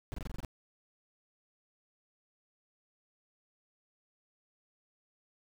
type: noise bursts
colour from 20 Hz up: brown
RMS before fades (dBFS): -38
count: 8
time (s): 0.12-0.448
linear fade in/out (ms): 0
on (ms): 20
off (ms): 24
effects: none